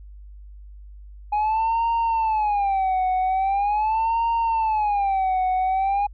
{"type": "tone with vibrato", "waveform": "sine", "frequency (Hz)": 828, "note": "G#5", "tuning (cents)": -5, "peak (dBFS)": -16, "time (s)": [1.32, 6.07], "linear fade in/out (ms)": 10, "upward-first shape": "sine", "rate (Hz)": 0.42, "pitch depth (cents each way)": 190, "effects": ["tanh soft clip ceiling -18 dBFS", "added 50 Hz sine -39 dBFS peak until 6.13 s"]}